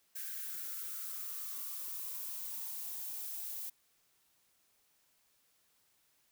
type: noise with high-pass filter sweep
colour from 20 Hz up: violet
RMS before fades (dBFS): -42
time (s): 0.15-3.7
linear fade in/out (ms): 10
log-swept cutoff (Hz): 1600 to 690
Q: 6.6
effects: white hiss -73 dBFS RMS until 6.31 s